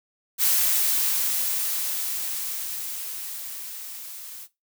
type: noise with level ramp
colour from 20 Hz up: blue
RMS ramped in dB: -20 to -40 dBFS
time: 0.38-4.48 s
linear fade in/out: 50 ms
effects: noise-tail reverb RT60 0.2 s tail -17 dB re dry

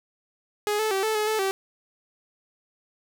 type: tone with pitch steps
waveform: sawtooth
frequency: 416.9 / 435.1 / 386.3 / 437.3 / 425.2 / 435.6 / 386.5 Hz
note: G#4 / A4 / G4 / A4 / G#4 / A4 / G4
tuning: +7 / -19 / -25 / -11 / +41 / -17 / -24 cents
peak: -19 dBFS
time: 0.67-1.51 s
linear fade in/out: 0 ms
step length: 120 ms
effects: none

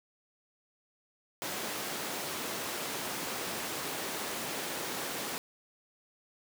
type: high-pass noise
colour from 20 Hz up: pink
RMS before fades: -37 dBFS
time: 1.42-5.38 s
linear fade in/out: 0 ms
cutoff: 250 Hz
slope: 12 dB/octave
effects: none

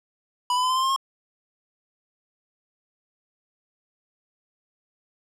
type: tone with pitch steps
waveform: square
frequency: 987.8 / 1002.2 / 1016.7 / 1031.5 / 1046.5 / 1061.8 / 1077.2 Hz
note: B5 / B5 / B5 / C6 / C6 / C6 / C#6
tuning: 0 / +25 / +50 / -25 / 0 / +25 / -50 cents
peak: -21 dBFS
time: 0.5-0.962 s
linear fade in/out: 2 ms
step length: 66 ms
effects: low-pass 9000 Hz 12 dB/octave

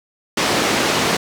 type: band-pass noise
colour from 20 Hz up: pink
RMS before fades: -18 dBFS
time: 0.37-1.17 s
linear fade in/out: 5 ms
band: 210 to 6300 Hz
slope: 12 dB/octave
effects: none

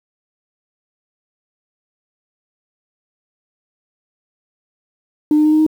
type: tone with pitch steps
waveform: sine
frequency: 301.5 / 304.1 / 306.8 / 309.4 / 312.1 Hz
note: D4 / D#4 / D#4 / D#4 / D#4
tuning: +46 / -40 / -24 / -10 / +5 cents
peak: -8 dBFS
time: 5.31-5.665 s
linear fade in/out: 2 ms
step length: 71 ms
effects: tanh soft clip ceiling -6 dBFS + 7-bit

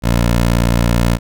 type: tone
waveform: 15% pulse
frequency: 58.4 Hz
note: A#1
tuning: 4 cents sharp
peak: -5 dBFS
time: 0.02-1.19 s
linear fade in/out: 50 ms
effects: none

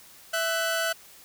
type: tone pair together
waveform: sawtooth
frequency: 659.3 / 1498.6 Hz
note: E5 / F#6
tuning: 0 / +22 cents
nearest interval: octave + major second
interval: 1422 cents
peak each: -24 dBFS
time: 0.33-0.93 s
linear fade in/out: 10 ms
effects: white hiss -51 dBFS RMS until 1.24 s

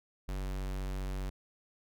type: tone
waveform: square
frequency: 47.48 Hz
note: F#1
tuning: 45 cents sharp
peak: -35 dBFS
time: 0.28-1.3 s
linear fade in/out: 10 ms
effects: none

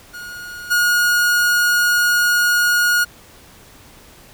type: tone with level steps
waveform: 45% pulse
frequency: 1439 Hz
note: F#6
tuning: 49 cents flat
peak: -30 / -13 dBFS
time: 0.13-3.05 s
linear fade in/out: 20 ms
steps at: 0.7 s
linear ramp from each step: 20 ms
effects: pink hiss -45 dBFS RMS until 4.33 s

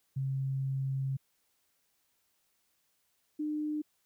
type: tone pair in turn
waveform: sine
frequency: 134.6 / 302.2 Hz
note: C3 / D4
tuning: +49 / +50 cents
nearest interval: octave + major second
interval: 1401 cents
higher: second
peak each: -30 / -31 dBFS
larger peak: first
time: 0.16-1.17 / 3.39-3.82 s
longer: first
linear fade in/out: 10 ms
effects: white hiss -75 dBFS RMS until 4.05 s

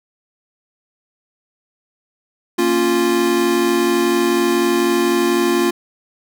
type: chord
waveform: square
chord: Bb minor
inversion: none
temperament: equal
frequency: 233.1 / 277.2 / 349.2 Hz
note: Bb3 / Db4 / F4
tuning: 0 / 0 / 0 cents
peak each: -22 / -22 / -16 dBFS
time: 2.58-5.71 s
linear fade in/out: 10 ms
effects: none

